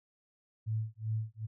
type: tone with tremolo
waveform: sine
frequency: 110 Hz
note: A2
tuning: in tune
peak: -29 dBFS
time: 0.66-1.47 s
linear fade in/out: 20 ms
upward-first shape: sine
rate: 2.6 Hz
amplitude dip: 100%
effects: none